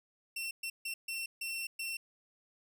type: tone bursts at uneven times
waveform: sawtooth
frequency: 2707 Hz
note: E7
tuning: 45 cents sharp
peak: -33 dBFS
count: 6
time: 0.36-0.51 / 0.63-0.7 / 0.85-0.94 / 1.08-1.26 / 1.41-1.67 / 1.79-1.97 s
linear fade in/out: 5 ms
effects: none